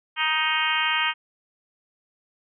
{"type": "harmonic tone", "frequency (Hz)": 312.7, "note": "D#4", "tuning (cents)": 9, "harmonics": [3, 4, 5, 6, 7, 8, 9, 10], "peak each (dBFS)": [-29, -29, -29, -29, -29, -29, -29, -29], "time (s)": [0.16, 1.14], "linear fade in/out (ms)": 50, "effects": []}